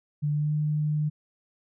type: tone with pitch glide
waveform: sine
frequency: 147.9 to 151.01 Hz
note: D3 to D3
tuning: +13 to +49 cents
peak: -23 dBFS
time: 0.22-1.1 s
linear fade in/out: 20 ms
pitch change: +36 cents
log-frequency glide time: 0.33-0.51 s
effects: none